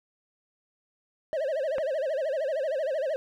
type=tone with vibrato; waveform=triangle; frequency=580 Hz; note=D5; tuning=22 cents flat; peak=-24 dBFS; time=1.33-3.16 s; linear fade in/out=0 ms; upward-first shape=sine; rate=13 Hz; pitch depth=200 cents each way
type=click; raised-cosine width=0.5 ms; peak=-19 dBFS; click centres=1.783 s
effects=none